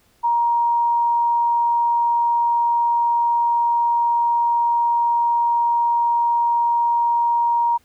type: tone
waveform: sine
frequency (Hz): 942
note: A#5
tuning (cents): +18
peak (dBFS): -15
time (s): 0.23-7.78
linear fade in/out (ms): 20
effects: pink hiss -59 dBFS RMS until 7.84 s